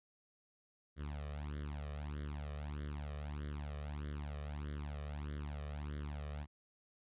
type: tone with flanger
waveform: sawtooth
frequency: 73.42 Hz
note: D2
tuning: in tune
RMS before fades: -43 dBFS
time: 0.96-6.47 s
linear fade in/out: 50 ms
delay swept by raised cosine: 0.58 to 1.68 ms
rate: 1.6 Hz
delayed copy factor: +0.9
effects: resampled to 8000 Hz